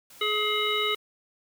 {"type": "noise", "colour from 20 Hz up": "white", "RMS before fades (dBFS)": -50, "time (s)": [0.1, 0.96], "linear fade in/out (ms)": 5}
{"type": "harmonic tone", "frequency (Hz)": 422.8, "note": "G#4", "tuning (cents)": 31, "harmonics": [1, 3, 5, 7, 9], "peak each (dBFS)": [-30, -30, -30, -30, -30], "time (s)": [0.21, 0.95], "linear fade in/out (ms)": 5}
{"effects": []}